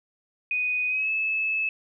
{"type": "tone with pitch glide", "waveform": "sine", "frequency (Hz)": [2489, 2604], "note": ["D#7", "E7"], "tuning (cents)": [0, -22], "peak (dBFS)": -23, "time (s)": [0.51, 1.69], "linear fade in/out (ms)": 2, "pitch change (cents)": 78, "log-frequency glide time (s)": [0.88, 1.1], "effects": []}